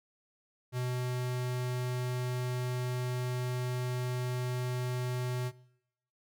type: tone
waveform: square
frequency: 125.1 Hz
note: B2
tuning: 23 cents sharp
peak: -32 dBFS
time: 0.72-5.52 s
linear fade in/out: 50 ms
effects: noise-tail reverb RT60 0.8 s tail -21 dB re dry